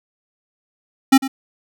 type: tone with echo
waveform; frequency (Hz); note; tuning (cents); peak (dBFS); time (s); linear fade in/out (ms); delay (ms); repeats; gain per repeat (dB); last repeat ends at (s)
square; 267.8; C4; +40; -7; 1.12-1.18; 10; 100; 1; -15; 1.28
effects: none